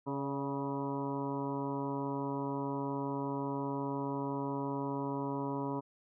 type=harmonic tone with a mistuned harmonic; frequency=138.9 Hz; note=C#3; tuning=4 cents sharp; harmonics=1 / 2 / 3 / 4 / 5 / 6 / 7 / 8 / 9; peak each=-41 / -37 / -41 / -45 / -49 / -49 / -40 / -53 / -52 dBFS; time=0.06-5.81 s; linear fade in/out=20 ms; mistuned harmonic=4; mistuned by=+37 cents; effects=none